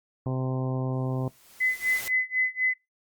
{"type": "harmonic tone", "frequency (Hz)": 129.8, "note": "C3", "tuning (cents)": -13, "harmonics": [1, 2, 3, 4, 5, 6, 7, 8], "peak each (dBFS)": [-27, -33, -37, -39, -41, -43, -44, -45], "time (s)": [0.26, 1.28], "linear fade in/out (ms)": 2}
{"type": "noise with exponential growth", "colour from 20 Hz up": "white", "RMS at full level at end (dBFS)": -34, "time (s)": [0.93, 2.08], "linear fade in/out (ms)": 1, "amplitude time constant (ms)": 250}
{"type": "tone with tremolo", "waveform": "sine", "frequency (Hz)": 2023, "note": "B6", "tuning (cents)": 41, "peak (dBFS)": -20, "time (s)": [1.6, 2.74], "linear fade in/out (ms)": 10, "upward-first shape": "sine", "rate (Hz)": 4, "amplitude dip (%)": 95}
{"effects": ["noise-tail reverb RT60 0.2 s tail -21 dB re dry", "Opus 32 kbps"]}